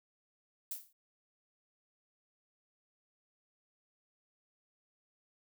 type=noise with exponential decay; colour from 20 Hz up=violet; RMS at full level=-36 dBFS; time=0.71-0.93 s; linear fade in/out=5 ms; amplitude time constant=47 ms; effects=none